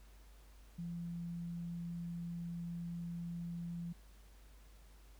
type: tone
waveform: sine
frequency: 171 Hz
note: F3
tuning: 36 cents flat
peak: -40 dBFS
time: 0.78-3.93 s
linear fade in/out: 10 ms
effects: added 50 Hz sine -57 dBFS peak until 5.19 s + pink hiss -67 dBFS RMS until 5.19 s